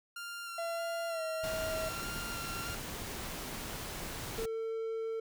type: tone with vibrato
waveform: sawtooth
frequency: 1385 Hz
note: F6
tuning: 15 cents flat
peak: -37 dBFS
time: 0.16-2.75 s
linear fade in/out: 5 ms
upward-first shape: square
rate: 1.6 Hz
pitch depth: 14 cents each way
type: tone with pitch glide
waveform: triangle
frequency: 671 to 640.3 Hz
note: E5 to D#5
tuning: +31 to +49 cents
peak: -33 dBFS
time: 0.58-1.89 s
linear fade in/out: 5 ms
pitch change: -82 cents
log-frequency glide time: 1.09-1.22 s
type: noise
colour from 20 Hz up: pink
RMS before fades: -41 dBFS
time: 1.43-4.46 s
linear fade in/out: 10 ms
type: tone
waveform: triangle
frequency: 449 Hz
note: A4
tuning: 35 cents sharp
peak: -32 dBFS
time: 4.38-5.2 s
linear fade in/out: 5 ms
effects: none